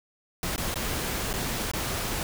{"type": "noise with dropouts", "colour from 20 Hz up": "pink", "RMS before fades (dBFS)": -30, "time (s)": [0.43, 2.23], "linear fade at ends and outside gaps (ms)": 1, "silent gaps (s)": [[0.561, 0.579], [0.742, 0.757], [1.33, 1.338], [1.715, 1.735]], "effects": []}